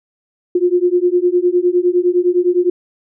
sine beating tone pair, 351.3 / 361.1 Hz, F4 / F#4, +10 / -42 cents, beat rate 9.8 Hz, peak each -14 dBFS, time 0.55-2.7 s, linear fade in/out 5 ms, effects none

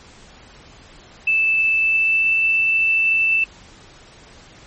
sine tone with pitch glide, 2637 to 2654 Hz, E7 to E7, 0 to +11 cents, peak -14 dBFS, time 1.27-3.44 s, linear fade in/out 5 ms, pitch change +11 cents, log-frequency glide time 1.75-2.35 s, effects pink hiss -45 dBFS RMS until 4.66 s + MP3 32 kbps

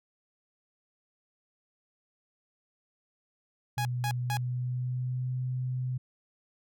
sine tone with pitch glide, 123.47 to 127.23 Hz, B2 to C3, 0 to -48 cents, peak -29 dBFS, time 3.77-5.98 s, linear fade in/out 10 ms, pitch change +52 cents, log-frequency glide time 4.23-5.35 s
sawtooth tone bursts, 830.6 Hz, G#5, in tune, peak -27 dBFS, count 3, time 3.78-4.37 s, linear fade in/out 0 ms, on 70 ms, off 190 ms
effects none

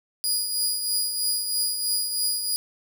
20% pulse tone with tremolo, 4898 Hz, D#8, 28 cents flat, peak -15 dBFS, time 0.24-2.56 s, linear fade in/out 0 ms, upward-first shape triangle, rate 3.1 Hz, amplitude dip 55%, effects 9-bit

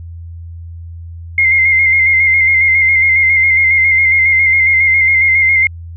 sine tone with vibrato, 2111 Hz, C7, 15 cents sharp, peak -7 dBFS, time 1.38-5.67 s, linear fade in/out 2 ms, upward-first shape square, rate 7.3 Hz, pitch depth 28 cents each way, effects added 84 Hz sine -26 dBFS peak until 5.96 s

